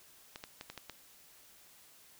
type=clicks; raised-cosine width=0.2 ms; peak=-26 dBFS; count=6; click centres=0.359 / 0.439 / 0.611 / 0.7 / 0.777 / 0.897 s; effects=white hiss -60 dBFS RMS until 2.19 s